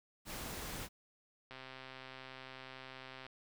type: noise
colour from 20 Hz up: pink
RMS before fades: -44 dBFS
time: 0.25-0.89 s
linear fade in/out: 50 ms
type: click train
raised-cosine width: 0.3 ms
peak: -33 dBFS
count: 231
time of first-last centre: 1.51-3.266 s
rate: 131 Hz
effects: none